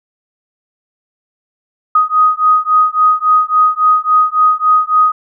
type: beating tone pair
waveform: sine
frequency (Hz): 1248 / 1251.6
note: D#6 / D#6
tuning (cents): +5 / +10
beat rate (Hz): 3.6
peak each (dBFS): -11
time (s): 1.95-5.12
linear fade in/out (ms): 5
effects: none